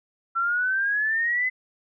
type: exponential sweep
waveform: sine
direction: up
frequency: 1342 to 2042 Hz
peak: -21 dBFS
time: 0.35-1.5 s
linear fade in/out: 20 ms
effects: none